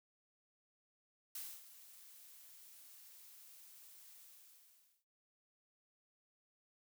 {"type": "noise with ADSR envelope", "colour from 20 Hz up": "blue", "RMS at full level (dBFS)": -45, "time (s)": [1.35, 5.05], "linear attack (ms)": 4, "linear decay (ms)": 260, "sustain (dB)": -14, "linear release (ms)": 900, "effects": []}